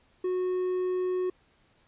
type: tone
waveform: triangle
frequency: 366.3 Hz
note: F#4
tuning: 17 cents flat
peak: -24 dBFS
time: 0.24-1.3 s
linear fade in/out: 5 ms
effects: pink hiss -65 dBFS RMS until 1.87 s + resampled to 8000 Hz